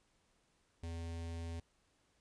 square tone with notch filter, 83.5 Hz, E2, 23 cents sharp, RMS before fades -43 dBFS, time 0.83-1.6 s, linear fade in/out 5 ms, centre 1300 Hz, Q 2, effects pink hiss -75 dBFS RMS until 2.2 s + resampled to 22050 Hz

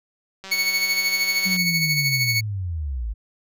click train, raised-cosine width 0.2 ms, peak -20 dBFS, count 217, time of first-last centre 0.44-1.565 s, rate 192 Hz
25% pulse tone with tremolo, 2217 Hz, C#7, in tune, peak -14 dBFS, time 0.51-2.41 s, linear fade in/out 10 ms, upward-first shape sine, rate 13 Hz, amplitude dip 50%
sine linear sweep, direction down, 190.5 to 49.54 Hz, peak -24 dBFS, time 1.45-3.14 s, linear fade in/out 20 ms
effects none

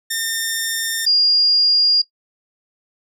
10% pulse / sine tone pair in turn, 1814 / 4829 Hz, A#6 / D8, -48 / +47 cents, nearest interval octave + perfect fourth, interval 1695 cents, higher second, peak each -11 dBFS, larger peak neither, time 0.1-1.06 / 1.06-2.02 s, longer neither, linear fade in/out 10 ms, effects noise-tail reverb RT60 0.1 s tail -18 dB re dry

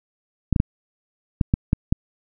clicks, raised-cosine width 5 ms, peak -4 dBFS, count 7, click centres 0.527 / 0.562 / 0.601 / 1.412 / 1.539 / 1.731 / 1.925 s, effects none

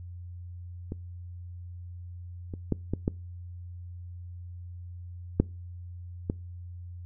clicks, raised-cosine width 3 ms, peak -21 / -24 / -12 / -15 / -12 / -7 / -15 dBFS, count 7, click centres 0.921 / 2.538 / 2.723 / 2.936 / 3.079 / 5.4 / 6.299 s, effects noise-tail reverb RT60 0.3 s tail -24 dB re dry + added 88 Hz sine -39 dBFS peak until 7.05 s

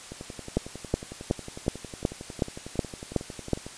two click trains, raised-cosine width 2 ms, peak -24 / -9 dBFS, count 40 / 9, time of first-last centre 0.12-3.665 / 0.57-3.533 s, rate 11 / 2.7 Hz, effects white hiss -44 dBFS RMS until 3.77 s + resampled to 22050 Hz

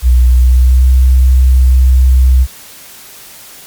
sine tone with pitch glide, 61.74 to 64.18 Hz, B1 to C2, 0 to -33 cents, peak -3 dBFS, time 0.02-2.47 s, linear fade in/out 50 ms, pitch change +67 cents, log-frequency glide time 0.28-0.89 s, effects white hiss -34 dBFS RMS until 3.66 s + MP3 96 kbps

